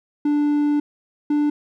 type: tone pair in turn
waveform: triangle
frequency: 293.7 / 295 Hz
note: D4 / D4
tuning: 0 / +8 cents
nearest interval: unison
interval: 8 cents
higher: second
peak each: -14 dBFS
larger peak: neither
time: 0.25-0.8 / 1.3-1.5 s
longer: first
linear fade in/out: 5 ms
effects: none